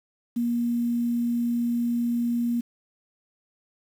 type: tone with quantisation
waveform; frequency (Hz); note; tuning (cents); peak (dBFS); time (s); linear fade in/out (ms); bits
sine; 237.3; A#3; +31; -22; 0.36-2.61; 10; 8
effects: none